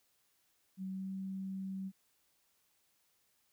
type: tone with pitch glide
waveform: sine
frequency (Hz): 189.5 to 191.48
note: F#3 to G3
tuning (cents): +42 to -40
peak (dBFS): -38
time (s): 0.77-1.92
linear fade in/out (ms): 50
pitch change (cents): +18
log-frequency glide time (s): 0.9-1.11
effects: white hiss -75 dBFS RMS until 3.52 s